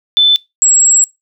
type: tone pair in turn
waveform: sine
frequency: 3520 / 7659 Hz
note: A7 / A#8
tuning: 0 / +46 cents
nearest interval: octave + minor second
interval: 1346 cents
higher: second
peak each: -5 dBFS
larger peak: neither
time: 0.17-0.36 / 0.62-1.04 s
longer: second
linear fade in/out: 0 ms
effects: noise-tail reverb RT60 0.2 s tail -23 dB re dry